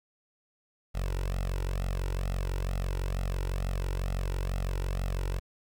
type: tone with flanger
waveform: sawtooth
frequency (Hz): 46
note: F#1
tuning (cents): -9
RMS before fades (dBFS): -31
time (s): 0.94-5.4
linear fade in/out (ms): 20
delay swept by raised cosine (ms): 1.5 to 2.13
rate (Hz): 2.2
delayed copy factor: +0.95
effects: 10-bit